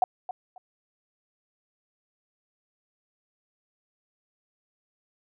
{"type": "tone with echo", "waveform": "sine", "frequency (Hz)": 738, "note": "F#5", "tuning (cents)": -5, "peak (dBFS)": -17, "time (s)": [0.02, 0.04], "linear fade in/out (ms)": 2, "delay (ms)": 270, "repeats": 2, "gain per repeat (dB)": -13, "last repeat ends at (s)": 0.58, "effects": []}